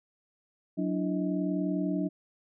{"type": "tone cluster", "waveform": "sine", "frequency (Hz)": [182.7, 293.6, 333.8, 634], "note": ["F#3", "D4", "E4", "D#5"], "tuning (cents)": [-22, 0, 22, 32], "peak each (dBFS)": [-31, -30, -35, -39], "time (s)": [0.77, 2.09], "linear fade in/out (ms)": 20, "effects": []}